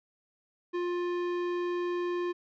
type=tone with tanh clipping; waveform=sine; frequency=352.3 Hz; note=F4; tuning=15 cents sharp; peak=-31 dBFS; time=0.73-2.33 s; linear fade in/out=20 ms; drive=16 dB; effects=none